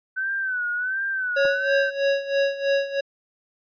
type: tone with vibrato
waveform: sine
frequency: 1512 Hz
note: F#6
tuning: 37 cents sharp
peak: -23 dBFS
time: 0.16-1.91 s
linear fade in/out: 20 ms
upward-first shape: sine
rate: 1.4 Hz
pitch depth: 86 cents each way
type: tone with tremolo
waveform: square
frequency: 554.4 Hz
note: C#5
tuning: in tune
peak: -18 dBFS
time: 1.36-3.01 s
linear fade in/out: 10 ms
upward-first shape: sine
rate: 3.1 Hz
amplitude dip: 80%
type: clicks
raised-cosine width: 1 ms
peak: -23 dBFS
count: 2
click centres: 1.45 / 1.456 s
effects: resampled to 11025 Hz